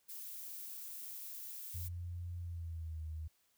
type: noise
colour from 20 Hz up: violet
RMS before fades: -47 dBFS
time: 0.08-1.89 s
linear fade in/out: 20 ms
type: tone with pitch glide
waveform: sine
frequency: 87.31 to 78.69 Hz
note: F2 to D#2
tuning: 0 to +20 cents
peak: -40 dBFS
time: 1.74-3.28 s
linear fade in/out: 10 ms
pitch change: -180 cents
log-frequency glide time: 2.39-3.01 s
effects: white hiss -75 dBFS RMS until 3.57 s